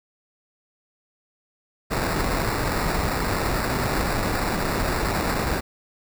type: noise with sample-and-hold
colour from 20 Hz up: pink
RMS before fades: -24 dBFS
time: 1.9-5.61 s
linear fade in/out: 20 ms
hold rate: 3150 Hz
effects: none